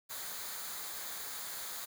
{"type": "noise with comb filter", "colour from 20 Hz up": "white", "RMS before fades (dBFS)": -42, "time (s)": [0.09, 1.86], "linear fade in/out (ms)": 20, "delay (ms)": 0.36, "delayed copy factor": -0.55, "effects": []}